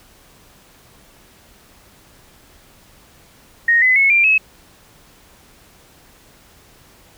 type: tone with pitch steps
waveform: sine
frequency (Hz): 1864.7 / 2022 / 2192 / 2377 / 2577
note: A#6 / B6 / C#7 / D7 / E7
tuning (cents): 0 / +40 / -20 / +20 / -40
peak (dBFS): -10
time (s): 3.68-4.38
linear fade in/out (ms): 5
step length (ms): 140
effects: pink hiss -49 dBFS RMS until 7.17 s